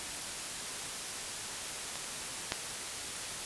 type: clicks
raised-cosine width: 0.2 ms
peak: -22 / -24 / -12 dBFS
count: 3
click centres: 1.956 / 2.043 / 2.521 s
effects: white hiss -39 dBFS RMS until 3.45 s + resampled to 24000 Hz